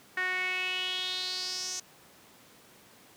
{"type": "tone with band-pass filter sweep", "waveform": "sawtooth", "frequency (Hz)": 368.4, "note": "F#4", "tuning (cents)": -7, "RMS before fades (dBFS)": -33, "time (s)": [0.17, 1.8], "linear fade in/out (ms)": 5, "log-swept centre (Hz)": [1800, 6300], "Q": 5.3, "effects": ["pink hiss -56 dBFS RMS until 3.16 s", "high-pass 150 Hz 12 dB/octave"]}